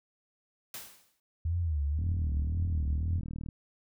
white noise with exponential decay, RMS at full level -39 dBFS, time 0.74-1.2 s, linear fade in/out 2 ms, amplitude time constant 98 ms
sine tone with vibrato, 78.7 Hz, D#2, 20 cents sharp, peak -27 dBFS, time 1.45-3.2 s, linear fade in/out 5 ms, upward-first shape sine, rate 1.9 Hz, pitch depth 180 cents each way
click train, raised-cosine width 5 ms, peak -27 dBFS, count 60, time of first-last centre 1.99-3.487 s, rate 39.4 Hz
effects none

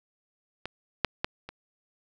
clicks, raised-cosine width 0.3 ms, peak -18 / -6 / -10 / -23 dBFS, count 4, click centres 0.656 / 1.047 / 1.245 / 1.49 s, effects none

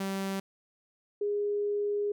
sawtooth / sine tone pair in turn, 194.1 / 411.3 Hz, G3 / G#4, -17 / -17 cents, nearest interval octave + minor second, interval 1300 cents, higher second, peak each -27 dBFS, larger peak neither, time 0-0.4 / 1.21-2.12 s, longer second, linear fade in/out 5 ms, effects none

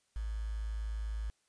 sine tone with quantisation, 54 Hz, A1, 32 cents flat, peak -34 dBFS, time 0.16-1.3 s, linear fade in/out 0 ms, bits 9, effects white hiss -75 dBFS RMS until 1.48 s + resampled to 22050 Hz

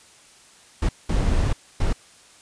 brown noise bursts at uneven times, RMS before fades -20 dBFS, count 3, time 0.82-0.89 / 1.09-1.53 / 1.8-1.93 s, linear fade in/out 5 ms, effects white hiss -51 dBFS RMS until 2.41 s + resampled to 22050 Hz

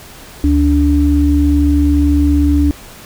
sine tone pair together, 72.5 / 290 Hz, D2 / D4, -22 / -22 cents, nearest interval 2 octaves, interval 2400 cents, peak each -11 dBFS, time 0.44-2.71 s, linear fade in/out 0 ms, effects pink hiss -36 dBFS RMS until 3.05 s

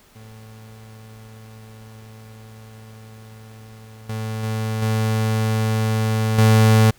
35% pulse tone with level steps, 110 Hz, A2, in tune, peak -38 / -23 / -20 / -16 / -9 dBFS, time 0.15-6.91 s, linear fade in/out 10 ms, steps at 4.09 / 4.43 / 4.82 / 6.38 s, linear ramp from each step 5 ms, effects pink hiss -53 dBFS RMS until 6.98 s

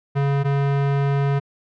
square tone pair in turn, 140 / 140 Hz, C#3 / C#3, +18 / +18 cents, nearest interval unison, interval 0 cents, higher neither, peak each -18 dBFS, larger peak neither, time 0.15-0.44 / 0.44-1.4 s, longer second, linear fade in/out 20 ms, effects low-pass 2000 Hz 12 dB/octave

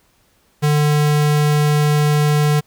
square tone, 148.9 Hz, D3, 24 cents sharp, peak -13 dBFS, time 0.62-2.61 s, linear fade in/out 20 ms, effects pink hiss -58 dBFS RMS until 2.66 s

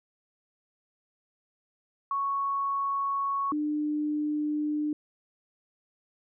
sine tone pair in turn, 1108.7 / 299.7 Hz, C#6 / D4, 0 / +35 cents, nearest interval octave + major seventh, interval 2265 cents, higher first, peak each -26 dBFS, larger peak neither, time 2.11-3.52 / 3.52-4.93 s, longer neither, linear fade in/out 2 ms, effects none

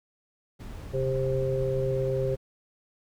brown noise, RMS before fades -38 dBFS, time 0.59-2.37 s, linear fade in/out 20 ms
harmonic tone, 132 Hz, C3, 16 cents sharp, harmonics 1 / 3 / 4, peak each -29 / -29 / -29 dBFS, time 0.93-2.36 s, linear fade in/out 20 ms
effects none

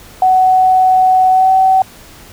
sine tone with pitch glide, 747 to 759.2 Hz, F#5 to F#5, +16 to +44 cents, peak -6 dBFS, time 0.22-1.82 s, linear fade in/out 2 ms, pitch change +28 cents, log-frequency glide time 1.3-1.51 s, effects pink hiss -38 dBFS RMS until 2.32 s

